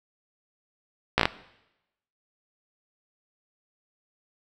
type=slowing click train; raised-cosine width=0.3 ms; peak=-3 dBFS; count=5; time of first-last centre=1.18-1.255 s; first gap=15 ms; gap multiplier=1.15; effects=noise-tail reverb RT60 0.9 s tail -18 dB re dry